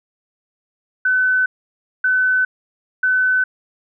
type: tone bursts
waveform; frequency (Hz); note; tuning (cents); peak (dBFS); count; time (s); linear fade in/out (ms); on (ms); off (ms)
sine; 1511; F#6; +36; -13; 3; 1.05-3.44; 5; 410; 580
effects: none